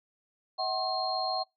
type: tone cluster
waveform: sine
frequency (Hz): 642 / 749 / 1066 / 4218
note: E5 / F#5 / C6 / C8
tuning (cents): -46 / +21 / +32 / +13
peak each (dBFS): -36 / -31 / -37 / -33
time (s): 0.58-1.44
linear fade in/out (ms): 20
effects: noise-tail reverb RT60 0.2 s tail -25 dB re dry